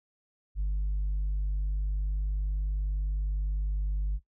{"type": "tone with tanh clipping", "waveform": "sine", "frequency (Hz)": 49.88, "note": "G1", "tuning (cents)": 31, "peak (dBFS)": -27, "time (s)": [0.55, 4.2], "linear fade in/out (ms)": 50, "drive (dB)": 1, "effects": ["noise-tail reverb RT60 0.1 s tail -17 dB re dry"]}